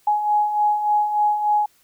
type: beating tone pair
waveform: sine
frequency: 835 / 838.4 Hz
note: G#5 / G#5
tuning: +9 / +16 cents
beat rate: 3.4 Hz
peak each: -25 / -17 dBFS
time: 0.07-1.66 s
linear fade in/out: 5 ms
effects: white hiss -59 dBFS RMS until 1.83 s